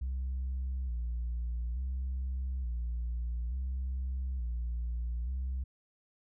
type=tone with vibrato; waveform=sine; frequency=61.74 Hz; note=B1; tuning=in tune; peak=-30 dBFS; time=0.01-5.64 s; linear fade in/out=10 ms; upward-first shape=square; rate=0.57 Hz; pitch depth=80 cents each way; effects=tanh soft clip ceiling -30 dBFS